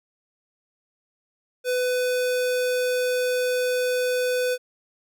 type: tone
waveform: square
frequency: 500 Hz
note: B4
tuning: 21 cents sharp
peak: -22 dBFS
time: 1.64-4.58 s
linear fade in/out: 50 ms
effects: none